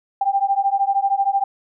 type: beating tone pair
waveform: sine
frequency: 784 / 797 Hz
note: G5 / G5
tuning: 0 / +28 cents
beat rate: 13 Hz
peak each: -19 dBFS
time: 0.21-1.44 s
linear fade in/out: 5 ms
effects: none